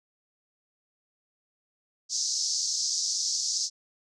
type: band-pass noise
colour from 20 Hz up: white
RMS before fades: -29 dBFS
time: 2.09-3.7 s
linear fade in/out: 50 ms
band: 4700 to 6500 Hz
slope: 48 dB/octave
effects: none